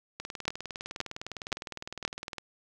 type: two click trains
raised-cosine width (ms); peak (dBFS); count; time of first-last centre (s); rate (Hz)
0.2; -20 / -10; 44 / 4; 0.2-2.383 / 0.48-2.051; 19.7 / 1.91
effects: none